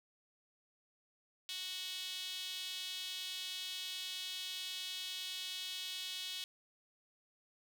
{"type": "tone with high-pass filter", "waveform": "sawtooth", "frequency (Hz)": 370.5, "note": "F#4", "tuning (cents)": 2, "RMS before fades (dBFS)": -43, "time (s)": [1.49, 6.44], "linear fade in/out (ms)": 0, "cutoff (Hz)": 3400, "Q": 3.8, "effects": []}